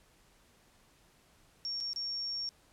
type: tone with dropouts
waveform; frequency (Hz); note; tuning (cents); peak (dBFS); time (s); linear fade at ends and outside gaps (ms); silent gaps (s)
sine; 5520; F8; -21; -34; 1.65-2.49; 0; 1.803-1.808 / 1.932-1.961
effects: pink hiss -65 dBFS RMS until 2.72 s + low-pass 12000 Hz 12 dB/octave